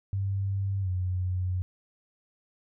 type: tone with pitch glide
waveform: sine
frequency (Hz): 98 to 91.44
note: G2 to F#2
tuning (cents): 0 to -20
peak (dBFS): -26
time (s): 0.13-1.62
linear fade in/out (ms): 0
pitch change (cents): -120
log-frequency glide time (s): 0.81-0.89
effects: none